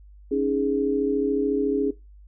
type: chord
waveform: sine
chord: C# suspended second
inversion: none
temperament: equal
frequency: 277.2 / 311.1 / 415.3 Hz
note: C#4 / D#4 / G#4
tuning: 0 / 0 / 0 cents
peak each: -24 / -29 / -23 dBFS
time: 0.31-1.91 s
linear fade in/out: 10 ms
effects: noise-tail reverb RT60 0.2 s tail -17 dB re dry + added 50 Hz sine -45 dBFS peak until 2.27 s